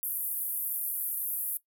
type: band-pass noise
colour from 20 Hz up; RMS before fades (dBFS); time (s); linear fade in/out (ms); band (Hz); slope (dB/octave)
pink; -33; 0.03-1.57; 0; 11000 to 15000; 48
effects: noise-tail reverb RT60 0.1 s tail -17 dB re dry